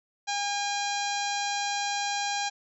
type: harmonic tone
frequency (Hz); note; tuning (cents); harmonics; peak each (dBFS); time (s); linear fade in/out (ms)
810; G#5; -43; 1 / 2 / 3 / 4 / 5 / 6 / 7 / 8 / 9; -30 / -36 / -37 / -39 / -37 / -42 / -38 / -41 / -42; 0.27-2.5; 20
effects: none